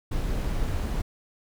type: noise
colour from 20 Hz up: brown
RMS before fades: -27 dBFS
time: 0.11-1.02 s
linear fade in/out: 10 ms
effects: none